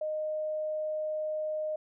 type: tone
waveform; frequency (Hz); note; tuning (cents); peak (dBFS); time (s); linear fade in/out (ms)
sine; 617; D#5; -15; -30; 0.01-1.76; 5
effects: none